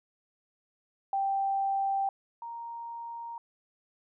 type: tone pair in turn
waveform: sine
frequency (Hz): 784 / 932.6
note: G5 / A#5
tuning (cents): 0 / +1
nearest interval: minor third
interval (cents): 301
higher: second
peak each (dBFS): -26 / -37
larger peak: first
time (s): 1.13-2.09 / 2.42-3.38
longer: neither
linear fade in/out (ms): 2
effects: none